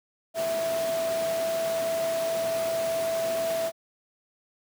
sine tone in noise, 659.3 Hz, E5, in tune, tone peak -25 dBFS, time 0.34-3.72 s, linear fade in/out 50 ms, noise pink, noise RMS -35 dBFS, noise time 0.34-3.72 s, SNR +7 dB, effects high-pass 200 Hz 12 dB/octave

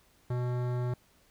sine tone with hard clipping, 123.47 Hz, B2, in tune, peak -31 dBFS, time 0.3-0.94 s, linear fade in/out 5 ms, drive 17 dB, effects pink hiss -65 dBFS RMS until 1.3 s

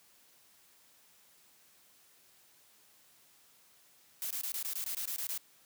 blue noise bursts, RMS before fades -37 dBFS, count 11, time 4.22-5.376 s, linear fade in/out 0 ms, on 86 ms, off 21 ms, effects white hiss -64 dBFS RMS until 5.65 s + high-pass 80 Hz 12 dB/octave

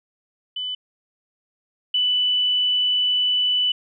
sine tone pair in turn, 3000 / 2983 Hz, F#7 / F#7, +23 / +13 cents, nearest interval unison, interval 10 cents, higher first, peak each -25 / -17 dBFS, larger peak second, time 0.56-0.75 / 1.94-3.72 s, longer second, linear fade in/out 5 ms, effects none

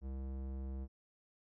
square tone with low-pass filter, 66.4 Hz, C2, 26 cents sharp, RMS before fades -42 dBFS, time 0.01-0.88 s, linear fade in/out 50 ms, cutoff 550 Hz, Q 0.54, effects none

